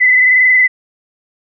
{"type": "tone with frequency modulation", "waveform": "sine", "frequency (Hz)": 2017, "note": "B6", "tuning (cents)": 36, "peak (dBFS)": -6, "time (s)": [0, 0.68], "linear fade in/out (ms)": 20, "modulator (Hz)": 21.6, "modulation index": 1.9, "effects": []}